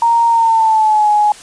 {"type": "tone with pitch glide", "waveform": "sine", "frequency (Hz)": [930, 838.2], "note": ["A#5", "G#5"], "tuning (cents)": [-4, 16], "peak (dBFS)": -8, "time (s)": [0.02, 1.32], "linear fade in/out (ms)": 2, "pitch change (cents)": -180, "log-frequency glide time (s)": [0.28, 1.1], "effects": ["white hiss -36 dBFS RMS until 1.42 s", "resampled to 22050 Hz"]}